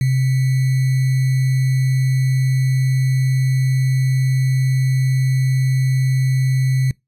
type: tone with sample-and-hold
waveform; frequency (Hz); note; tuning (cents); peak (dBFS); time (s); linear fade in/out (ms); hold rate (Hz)
sine; 131.1; C3; +4; -13; 0.01-6.91; 2; 2100
effects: noise-tail reverb RT60 0.2 s tail -24 dB re dry + resampled to 32000 Hz